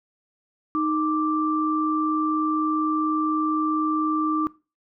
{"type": "tone pair together", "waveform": "sine", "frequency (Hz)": [310.5, 1174.7], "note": ["D#4", "D6"], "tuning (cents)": [-3, 0], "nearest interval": "octave + major seventh", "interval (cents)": 2303, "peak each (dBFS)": [-23, -24], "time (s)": [0.75, 4.47], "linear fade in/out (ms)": 0, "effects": ["noise-tail reverb RT60 0.3 s tail -20 dB re dry"]}